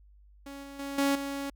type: tone with level steps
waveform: sawtooth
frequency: 278.5 Hz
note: C#4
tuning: 8 cents sharp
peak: -37 / -39 / -31 / -20 / -29 dBFS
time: 0.46-1.5 s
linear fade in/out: 5 ms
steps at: 0.63 / 0.79 / 0.98 / 1.15 s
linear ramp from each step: 5 ms
effects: added 50 Hz sine -54 dBFS peak until 1.55 s